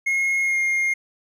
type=tone with pitch glide; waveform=triangle; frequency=2157 to 2129 Hz; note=C#7 to C7; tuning=-48 to +30 cents; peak=-17 dBFS; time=0.06-0.94 s; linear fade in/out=10 ms; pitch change=-22 cents; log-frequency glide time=0.42-0.58 s; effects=none